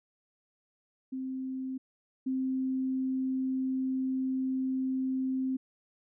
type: tone pair in turn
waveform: sine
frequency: 261.6 / 261.6 Hz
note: C4 / C4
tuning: 0 / 0 cents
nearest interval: unison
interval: 0 cents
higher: neither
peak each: -33 / -28 dBFS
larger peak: second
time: 1.12-1.78 / 2.26-5.57 s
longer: second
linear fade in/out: 10 ms
effects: none